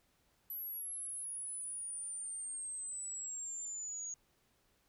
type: exponential sweep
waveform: sine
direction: down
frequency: 11840 to 6645 Hz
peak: -40 dBFS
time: 0.5-4.14 s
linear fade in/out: 2 ms
effects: pink hiss -74 dBFS RMS until 4.88 s